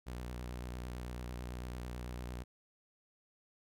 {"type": "tone with vibrato", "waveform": "sawtooth", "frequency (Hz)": 61.2, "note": "B1", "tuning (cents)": -15, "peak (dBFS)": -37, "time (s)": [0.06, 2.44], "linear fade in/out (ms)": 20, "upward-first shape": "sine", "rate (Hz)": 9, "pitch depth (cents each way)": 43, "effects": []}